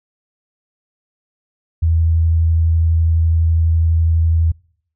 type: tone with vibrato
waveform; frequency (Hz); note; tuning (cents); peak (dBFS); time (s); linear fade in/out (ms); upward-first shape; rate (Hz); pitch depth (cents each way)
sine; 81.9; E2; -11; -11; 1.82-4.52; 10; triangle; 12; 14
effects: noise-tail reverb RT60 0.6 s tail -26 dB re dry